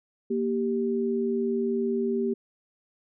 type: tone pair together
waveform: sine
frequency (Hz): 234.5 / 392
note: A#3 / G4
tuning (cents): +11 / 0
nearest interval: major sixth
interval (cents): 889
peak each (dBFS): -27 / -26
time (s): 0.3-2.34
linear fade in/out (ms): 10
effects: none